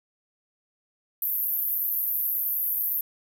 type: band-pass noise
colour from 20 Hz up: pink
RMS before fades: -27 dBFS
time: 1.22-3.01 s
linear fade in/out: 2 ms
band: 12000 to 15000 Hz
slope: 96 dB/octave
effects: none